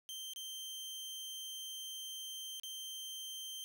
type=tone with dropouts; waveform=sawtooth; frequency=3136 Hz; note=G7; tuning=in tune; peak=-40 dBFS; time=0.09-3.64 s; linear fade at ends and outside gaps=0 ms; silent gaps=0.335-0.361 / 2.598-2.634 s; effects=13-bit